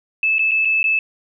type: tone with dropouts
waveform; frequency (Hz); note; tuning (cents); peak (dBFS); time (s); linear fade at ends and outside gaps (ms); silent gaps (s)
sine; 2617; E7; -13; -14; 0.23-0.99; 2; 0.384-0.392 / 0.511-0.516 / 0.65-0.654 / 0.83-0.841
effects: none